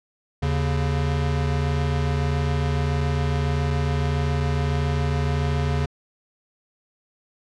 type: tone pair together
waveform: square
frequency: 78.8 / 140.41 Hz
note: D#2 / C#3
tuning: +23 / +23 cents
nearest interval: minor seventh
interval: 1000 cents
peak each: -24 dBFS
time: 0.42-5.86 s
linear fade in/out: 10 ms
effects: low-pass 5000 Hz 12 dB/octave